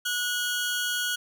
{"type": "tone pair together", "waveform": "sawtooth", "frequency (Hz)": [1462, 3268], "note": ["F#6", "G#7"], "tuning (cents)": [-21, -29], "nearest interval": "octave + major second", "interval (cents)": 1392, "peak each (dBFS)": [-24, -28], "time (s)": [0.05, 1.16], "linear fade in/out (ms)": 10, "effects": []}